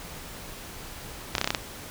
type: clicks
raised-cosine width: 0.2 ms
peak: -6 dBFS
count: 7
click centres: 1.352 / 1.382 / 1.414 / 1.444 / 1.475 / 1.505 / 1.548 s
effects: pink hiss -41 dBFS RMS until 1.9 s